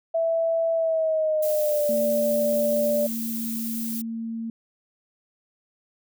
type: tone with pitch glide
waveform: sine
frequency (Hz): 659.3 to 587.4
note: E5 to D5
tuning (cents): 0 to 0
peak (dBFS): -20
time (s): 0.14-3.07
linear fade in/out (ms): 10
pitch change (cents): -200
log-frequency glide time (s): 0.74-1.88
type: noise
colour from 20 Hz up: violet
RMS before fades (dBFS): -33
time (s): 1.42-4.02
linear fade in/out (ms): 10
type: tone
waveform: sine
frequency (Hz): 227.2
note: A#3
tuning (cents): -44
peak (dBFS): -28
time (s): 1.89-4.5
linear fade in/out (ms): 2
effects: none